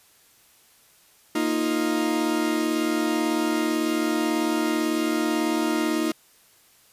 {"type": "chord", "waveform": "40% pulse", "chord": "Bb suspended fourth", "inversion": "none", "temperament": "equal", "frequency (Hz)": [233.1, 311.1, 349.2], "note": ["Bb3", "Eb4", "F4"], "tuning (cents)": [0, 0, 0], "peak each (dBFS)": [-28, -23, -27], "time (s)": [1.35, 6.12], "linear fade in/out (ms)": 5, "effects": ["white hiss -57 dBFS RMS until 6.92 s", "resampled to 32000 Hz"]}